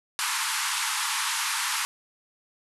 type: band-pass noise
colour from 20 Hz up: pink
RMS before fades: -28 dBFS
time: 0.19-1.85 s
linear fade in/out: 0 ms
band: 860 to 12000 Hz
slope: 96 dB/octave
effects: none